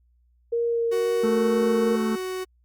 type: tone with vibrato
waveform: sine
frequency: 466.2 Hz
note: A#4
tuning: in tune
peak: -21 dBFS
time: 0.52-1.96 s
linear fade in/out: 10 ms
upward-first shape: sine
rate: 2.1 Hz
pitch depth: 11 cents each way
type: tone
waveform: 45% pulse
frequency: 372.1 Hz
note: F#4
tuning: 10 cents sharp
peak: -28 dBFS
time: 0.91-2.45 s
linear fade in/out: 20 ms
type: harmonic tone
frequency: 220 Hz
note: A3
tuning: in tune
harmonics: 1 / 2 / 4 / 5 / 6 / 7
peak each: -23 / -32 / -41 / -40 / -39 / -44 dBFS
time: 1.23-2.16 s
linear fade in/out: 10 ms
effects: added 60 Hz sine -59 dBFS peak until 2.64 s + Opus 48 kbps